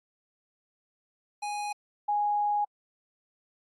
square / sine tone pair in turn, 828 / 828 Hz, G#5 / G#5, -5 / -5 cents, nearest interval unison, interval 0 cents, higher neither, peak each -32 / -24 dBFS, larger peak second, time 1.42-1.73 / 2.08-2.65 s, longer second, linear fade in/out 10 ms, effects AAC 32 kbps

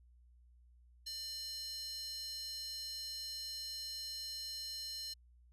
square tone with high-pass filter, 596 Hz, D5, 25 cents sharp, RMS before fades -44 dBFS, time 1.06-5.14 s, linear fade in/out 10 ms, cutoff 4400 Hz, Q 6.2, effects added 60 Hz sine -61 dBFS peak until 5.52 s + resampled to 32000 Hz

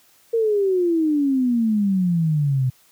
sine exponential sweep, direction down, 466.2 to 125.5 Hz, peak -16 dBFS, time 0.33-2.7 s, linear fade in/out 10 ms, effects white hiss -56 dBFS RMS until 2.91 s + high-pass 80 Hz 12 dB/octave

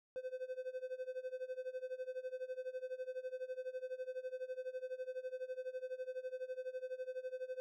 triangle tone with tremolo, 512 Hz, C5, 38 cents flat, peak -36 dBFS, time 0.16-7.6 s, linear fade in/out 0 ms, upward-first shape sine, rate 12 Hz, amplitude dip 90%, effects none

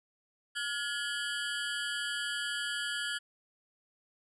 25% pulse ring-modulated tone, 1556 Hz, G6, 13 cents flat, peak -26 dBFS, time 0.55-3.19 s, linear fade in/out 20 ms, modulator 134 Hz, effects resampled to 24000 Hz

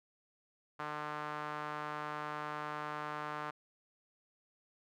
sawtooth tone with band-pass filter, 150 Hz, D3, 37 cents sharp, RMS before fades -41 dBFS, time 0.79-3.51 s, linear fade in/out 10 ms, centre 1200 Hz, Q 2.1, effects none

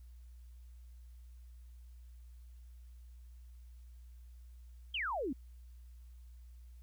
sine exponential sweep, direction down, 3267 to 238 Hz, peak -34 dBFS, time 4.94-5.33 s, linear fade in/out 5 ms, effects added 60 Hz sine -51 dBFS peak until 6.82 s + white hiss -75 dBFS RMS until 6.82 s

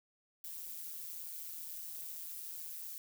violet noise with amplitude modulation, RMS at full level -42 dBFS, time 0.44-2.98 s, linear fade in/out 2 ms, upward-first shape sine, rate 164 Hz, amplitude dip 70%, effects none

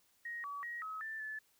sine tone with pitch steps, 1879 / 1140 / 1893 / 1280 / 1771 / 1736 Hz, A#6 / C#6 / A#6 / D#6 / A6 / A6, +13 / +48 / +26 / +49 / +11 / -24 cents, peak -40 dBFS, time 0.25-1.39 s, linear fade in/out 5 ms, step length 190 ms, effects white hiss -72 dBFS RMS until 1.59 s

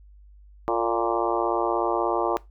harmonic tone with a mistuned harmonic, 116.54 Hz, A#2, in tune, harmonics 3 / 4 / 5 / 6 / 7 / 8 / 9 / 10, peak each -27 / -28 / -29 / -30 / -30 / -31 / -32 / -32 dBFS, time 0.68-2.37 s, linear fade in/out 0 ms, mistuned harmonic 4, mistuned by -36 cents, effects noise-tail reverb RT60 0.2 s tail -19 dB re dry + added 50 Hz sine -47 dBFS peak until 2.5 s

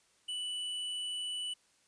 triangle tone with tanh clipping, 2969 Hz, F#7, 5 cents sharp, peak -37 dBFS, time 0.28-1.54 s, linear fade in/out 10 ms, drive 15 dB, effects white hiss -69 dBFS RMS until 1.87 s + resampled to 22050 Hz

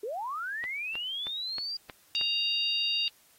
sine linear sweep, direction up, 388.2 to 4827 Hz, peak -32 dBFS, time 0.03-1.77 s, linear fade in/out 5 ms
click train, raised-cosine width 0.3 ms, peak -25 dBFS, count 6, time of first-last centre 0.64-2.212 s, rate 3.18 Hz
harmonic tone, 933 Hz, A#5, 1 cent sharp, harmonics 3 / 4 / 5, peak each -29 / -31 / -33 dBFS, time 2.15-3.08 s, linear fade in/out 0 ms
effects white hiss -62 dBFS RMS until 3.38 s + AAC 48 kbps

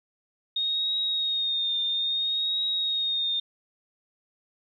sine tone with vibrato, 3710 Hz, A#7, 9 cents flat, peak -24 dBFS, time 0.56-3.4 s, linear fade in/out 5 ms, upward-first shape triangle, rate 0.6 Hz, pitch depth 46 cents each way, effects 11-bit

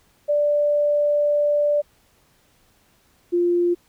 sine tone pair in turn, 587.3 / 349.2 Hz, D5 / F4, 0 / 0 cents, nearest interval major sixth, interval 900 cents, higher first, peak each -16 / -16 dBFS, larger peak neither, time 0.28-1.82 / 3.32-3.75 s, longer first, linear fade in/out 20 ms, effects pink hiss -60 dBFS RMS until 3.88 s

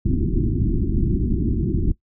pink low-pass noise, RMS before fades -20 dBFS, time 0.05-1.92 s, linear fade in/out 10 ms, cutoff 370 Hz, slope 96 dB/octave, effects noise-tail reverb RT60 0.1 s tail -17 dB re dry

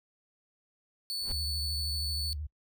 40% pulse tone, 4453 Hz, C#8, 7 cents sharp, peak -31 dBFS, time 1.1-2.33 s, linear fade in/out 0 ms
brown noise with exponential growth, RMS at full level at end -34 dBFS, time 1.15-1.32 s, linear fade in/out 1 ms, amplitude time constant 36 ms
sine tone with vibrato, 74.3 Hz, D2, 21 cents sharp, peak -34 dBFS, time 1.32-2.47 s, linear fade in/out 10 ms, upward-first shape sine, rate 13 Hz, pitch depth 120 cents each way
effects noise-tail reverb RT60 0.1 s tail -26 dB re dry

